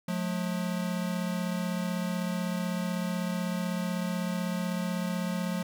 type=tone pair together; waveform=square; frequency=178.6 / 214.6 Hz; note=F3 / A3; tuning=+39 / -43 cents; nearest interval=minor third; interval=318 cents; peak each=-31 / -35 dBFS; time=0.08-5.63 s; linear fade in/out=5 ms; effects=none